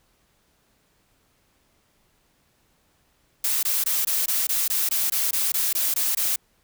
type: noise bursts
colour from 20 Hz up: blue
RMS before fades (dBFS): -23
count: 14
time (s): 3.44-6.36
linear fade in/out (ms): 5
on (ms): 190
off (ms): 20
effects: pink hiss -65 dBFS RMS until 6.63 s